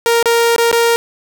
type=tone with dropouts; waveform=sawtooth; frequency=466.2 Hz; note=A#4; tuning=in tune; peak=-6 dBFS; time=0.06-0.96 s; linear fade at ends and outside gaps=0 ms; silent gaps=0.227-0.257 / 0.562-0.582 / 0.714-0.728 s; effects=none